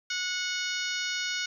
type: harmonic tone with a mistuned harmonic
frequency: 733 Hz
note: F#5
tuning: 16 cents flat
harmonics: 2 / 3 / 4 / 5 / 6 / 7 / 8 / 9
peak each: -34 / -36 / -37 / -38 / -39 / -39 / -40 / -41 dBFS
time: 0.1-1.46 s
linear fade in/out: 5 ms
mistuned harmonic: 8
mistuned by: -41 cents
effects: 10-bit